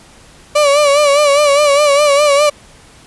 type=tone with vibrato; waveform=35% pulse; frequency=578 Hz; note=D5; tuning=28 cents flat; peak=-6 dBFS; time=0.55-2.5 s; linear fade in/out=10 ms; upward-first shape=sine; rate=4.9 Hz; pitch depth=67 cents each way; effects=pink hiss -42 dBFS RMS until 3.06 s + resampled to 24000 Hz